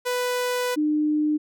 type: tone pair in turn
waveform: sawtooth / sine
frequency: 495.3 / 302.3 Hz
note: B4 / D#4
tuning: +5 / -50 cents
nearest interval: major sixth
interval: 855 cents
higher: first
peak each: -19 dBFS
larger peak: neither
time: 0.05-0.76 / 0.76-1.38 s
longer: first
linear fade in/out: 20 ms
effects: none